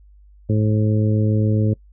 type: harmonic tone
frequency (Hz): 107.3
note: A2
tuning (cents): -43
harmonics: 1 / 2 / 3 / 4 / 5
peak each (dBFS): -16 / -22 / -26 / -28 / -30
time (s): 0.49-1.74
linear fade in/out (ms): 10
effects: noise-tail reverb RT60 0.1 s tail -25 dB re dry + added 50 Hz sine -45 dBFS peak until 1.92 s